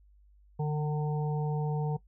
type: harmonic tone with a mistuned harmonic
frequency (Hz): 151.1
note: D3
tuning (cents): +50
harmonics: 1 / 3 / 5 / 6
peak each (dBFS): -28 / -36 / -41 / -42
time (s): 0.59-1.97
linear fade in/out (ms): 10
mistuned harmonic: 1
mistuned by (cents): -22
effects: noise-tail reverb RT60 0.1 s tail -18 dB re dry + added 50 Hz sine -57 dBFS peak until 2.07 s